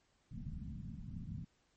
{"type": "low-pass noise", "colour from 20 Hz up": "white", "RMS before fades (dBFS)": -45, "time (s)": [0.31, 1.45], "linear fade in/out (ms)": 10, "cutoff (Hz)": 220, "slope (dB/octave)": 48, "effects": ["pink hiss -75 dBFS RMS until 1.76 s", "MP3 32 kbps"]}